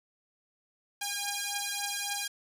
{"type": "beating tone pair", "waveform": "5% pulse", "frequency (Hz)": [809, 812.6], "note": ["G#5", "G#5"], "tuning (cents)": [-46, -38], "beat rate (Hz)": 3.6, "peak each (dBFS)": -23, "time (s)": [1.01, 2.28], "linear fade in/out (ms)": 10, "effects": []}